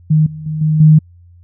sine tone with level steps, 154.9 Hz, D#3, 7 cents flat, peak -7 / -25 / -17 / -10 / -3 dBFS, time 0.1-0.99 s, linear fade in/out 10 ms, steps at 0.26 / 0.46 / 0.61 / 0.8 s, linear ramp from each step 5 ms, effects added 87 Hz sine -40 dBFS peak until 1.43 s

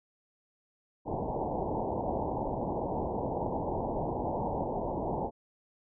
white low-pass noise, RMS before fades -33 dBFS, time 1.05-5.31 s, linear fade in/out 50 ms, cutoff 940 Hz, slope 96 dB/octave, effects none

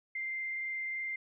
sine tone with frequency modulation, 2093 Hz, C7, in tune, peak -34 dBFS, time 0.15-1.16 s, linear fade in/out 5 ms, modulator 23.2 Hz, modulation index 0.58, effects none

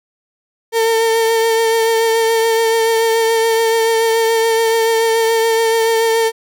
35% pulse tone with vibrato, 452.6 Hz, A4, 49 cents sharp, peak -10 dBFS, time 0.72-6.32 s, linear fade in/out 50 ms, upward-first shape triangle, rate 7 Hz, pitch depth 26 cents each way, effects none

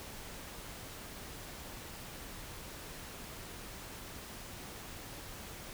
silence, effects pink hiss -47 dBFS RMS until 5.73 s

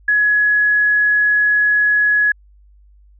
sine tone, 1684 Hz, G#6, 24 cents sharp, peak -11 dBFS, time 0.08-2.32 s, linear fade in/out 5 ms, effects added 50 Hz sine -45 dBFS peak until 3.19 s

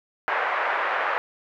white band-pass noise, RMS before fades -25 dBFS, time 0.28-1.18 s, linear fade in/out 0 ms, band 530 to 1800 Hz, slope 24 dB/octave, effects none

